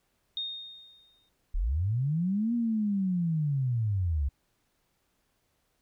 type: tone with exponential decay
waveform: sine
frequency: 3692 Hz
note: A#7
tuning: 17 cents flat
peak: -29 dBFS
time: 0.37-1.29 s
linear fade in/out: 1 ms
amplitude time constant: 200 ms
type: linear two-way sweep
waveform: sine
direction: up then down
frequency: 30.87 to 240 to 64.9 Hz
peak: -25 dBFS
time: 1.54-4.29 s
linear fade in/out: 10 ms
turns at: 2.54 s
effects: pink hiss -74 dBFS RMS until 5.81 s